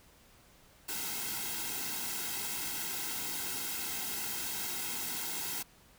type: noise with comb filter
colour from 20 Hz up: white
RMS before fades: -37 dBFS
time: 0.88-5.63 s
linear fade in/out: 10 ms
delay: 1.7 ms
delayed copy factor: -0.85
effects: pink hiss -61 dBFS RMS until 5.98 s